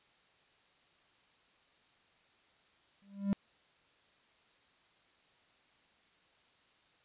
triangle tone with exponential growth, 198.9 Hz, G3, 25 cents sharp, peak -23 dBFS, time 3.02-3.33 s, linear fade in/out 0 ms, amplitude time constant 66 ms, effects white hiss -68 dBFS RMS until 7.04 s + resampled to 8000 Hz

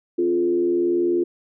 sine tone with frequency modulation, 349.2 Hz, F4, in tune, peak -17 dBFS, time 0.18-1.24 s, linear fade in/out 10 ms, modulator 80.9 Hz, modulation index 0.58, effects none

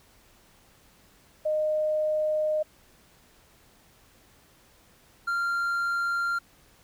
sine / triangle tone pair in turn, 615 / 1387.8 Hz, D#5 / F6, -20 / -11 cents, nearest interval octave + major second, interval 1409 cents, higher second, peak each -23 dBFS, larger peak neither, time 1.45-2.63 / 5.27-6.39 s, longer first, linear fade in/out 10 ms, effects pink hiss -59 dBFS RMS until 6.83 s

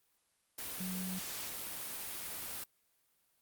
sine tone in noise, 185 Hz, F#3, in tune, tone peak -38 dBFS, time 0.8-1.19 s, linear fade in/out 5 ms, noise white, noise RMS -42 dBFS, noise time 0.58-2.64 s, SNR +1 dB, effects white hiss -75 dBFS RMS until 3.41 s + Opus 32 kbps

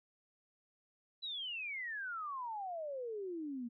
sine exponential sweep, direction down, 4007 to 229.1 Hz, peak -39 dBFS, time 1.22-3.69 s, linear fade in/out 20 ms, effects none

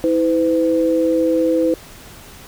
sine tone pair together, 323.7 / 506.4 Hz, E4 / B4, -31 / +43 cents, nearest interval minor sixth, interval 774 cents, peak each -16 dBFS, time 0.04-1.74 s, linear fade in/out 0 ms, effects pink hiss -40 dBFS RMS until 2.47 s

